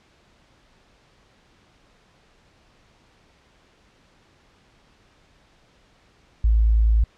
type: tone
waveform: sine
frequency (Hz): 55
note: A1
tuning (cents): 0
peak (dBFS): -14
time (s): 6.44-7.04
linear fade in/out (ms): 5
effects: pink hiss -58 dBFS RMS until 7.17 s + low-pass 5000 Hz 12 dB/octave